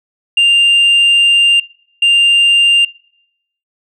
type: tone bursts at uneven times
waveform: sine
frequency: 2794 Hz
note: F7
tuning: in tune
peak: -4 dBFS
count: 2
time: 0.37-1.6 / 2.02-2.85 s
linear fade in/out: 5 ms
effects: noise-tail reverb RT60 0.8 s tail -25 dB re dry + tanh soft clip ceiling -5 dBFS